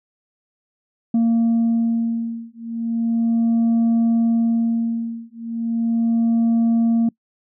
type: beating tone pair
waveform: sine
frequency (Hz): 230 / 230.36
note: A#3 / A#3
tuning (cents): -23 / -20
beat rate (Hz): 0.36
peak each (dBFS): -17 / -17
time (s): 1.14-7.09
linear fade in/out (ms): 5
effects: noise-tail reverb RT60 0.1 s tail -25 dB re dry + tanh soft clip ceiling -13 dBFS